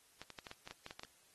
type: clicks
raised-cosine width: 0.2 ms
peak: -30 dBFS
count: 11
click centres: 0.216 / 0.303 / 0.388 / 0.468 / 0.514 / 0.675 / 0.71 / 0.864 / 0.909 / 0.995 / 1.034 s
effects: white hiss -68 dBFS RMS until 1.34 s + AAC 32 kbps